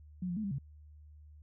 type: tone with pitch steps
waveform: sine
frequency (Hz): 181.8 / 174.9 / 216.4 / 197.9 / 137.6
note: F#3 / F3 / A3 / G3 / C#3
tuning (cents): -30 / +3 / -29 / +17 / -12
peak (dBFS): -33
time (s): 0.22-0.585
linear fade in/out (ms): 5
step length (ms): 73
effects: added 75 Hz sine -52 dBFS peak until 1.42 s